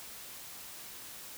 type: silence
effects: white hiss -47 dBFS RMS until 1.37 s